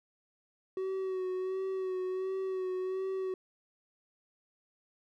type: tone with vibrato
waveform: triangle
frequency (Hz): 375.7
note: F#4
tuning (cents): +26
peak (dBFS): -30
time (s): 0.77-3.34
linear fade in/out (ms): 2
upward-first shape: sine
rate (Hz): 1.4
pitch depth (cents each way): 29
effects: none